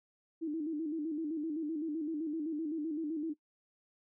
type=tone with vibrato; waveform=sine; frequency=311.1 Hz; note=D#4; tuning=in tune; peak=-33 dBFS; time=0.41-3.34 s; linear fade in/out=20 ms; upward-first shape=square; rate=7.8 Hz; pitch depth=83 cents each way; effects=noise-tail reverb RT60 0.1 s tail -20 dB re dry